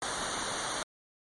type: noise with comb filter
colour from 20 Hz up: pink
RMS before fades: -34 dBFS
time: 0.02-0.83 s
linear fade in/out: 2 ms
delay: 0.39 ms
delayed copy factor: -0.85
effects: MP3 48 kbps